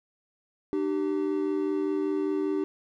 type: tone pair together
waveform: triangle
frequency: 301.4 / 386.5 Hz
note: D4 / G4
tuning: +45 / -24 cents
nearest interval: major third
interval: 431 cents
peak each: -26 dBFS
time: 0.73-2.64 s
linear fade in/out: 0 ms
effects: none